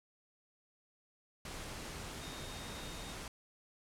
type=tone in noise; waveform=sine; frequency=3707 Hz; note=A#7; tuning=10 cents flat; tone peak=-53 dBFS; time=2.21-3.13 s; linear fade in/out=2 ms; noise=pink; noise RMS=-45 dBFS; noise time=1.45-3.28 s; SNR=-11 dB; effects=low-pass 10000 Hz 12 dB/octave